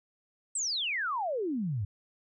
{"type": "exponential sweep", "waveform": "sine", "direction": "down", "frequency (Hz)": [8372, 92.5], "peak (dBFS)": -29, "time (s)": [0.55, 1.85], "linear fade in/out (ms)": 5, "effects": []}